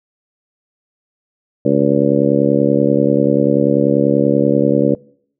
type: harmonic tone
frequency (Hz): 70.3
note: C#2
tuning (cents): +25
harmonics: 2 / 3 / 4 / 5 / 6 / 7 / 8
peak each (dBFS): -20 / -17 / -16 / -19 / -22 / -17 / -19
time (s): 1.65-4.95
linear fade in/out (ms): 5
effects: noise-tail reverb RT60 0.6 s tail -24 dB re dry